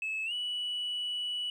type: tone with pitch glide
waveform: sine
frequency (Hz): 2598 to 2950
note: E7 to F#7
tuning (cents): -26 to -6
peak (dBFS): -30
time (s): 0.02-1.5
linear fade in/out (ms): 2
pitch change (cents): +220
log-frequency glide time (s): 0.25-0.33
effects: tanh soft clip ceiling -29 dBFS + 11-bit